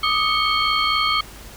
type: tone cluster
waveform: sine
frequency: 1190 / 1254 / 2215 / 3179 / 4353 Hz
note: D6 / D#6 / C#7 / G7 / C#8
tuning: +22 / +13 / -2 / +24 / -32 cents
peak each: -26 / -21 / -24 / -23 / -25 dBFS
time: 0.03-1.21 s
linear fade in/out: 5 ms
effects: added 50 Hz sine -41 dBFS peak until 1.56 s + pink hiss -41 dBFS RMS until 1.56 s